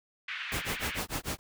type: band-pass noise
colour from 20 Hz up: white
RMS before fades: -38 dBFS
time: 0.28-0.99 s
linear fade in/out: 5 ms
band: 1500 to 2700 Hz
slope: 24 dB/octave
type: noise with tremolo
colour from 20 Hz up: pink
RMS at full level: -32 dBFS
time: 0.52-1.39 s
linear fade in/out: 0 ms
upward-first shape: sine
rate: 6.7 Hz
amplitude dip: 100%
effects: none